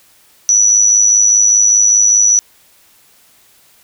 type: tone with amplitude modulation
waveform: sine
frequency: 5910 Hz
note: F#8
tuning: 3 cents flat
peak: -4 dBFS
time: 0.49-2.39 s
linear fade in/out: 0 ms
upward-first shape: sine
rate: 105 Hz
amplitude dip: 55%
effects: white hiss -49 dBFS RMS until 3.83 s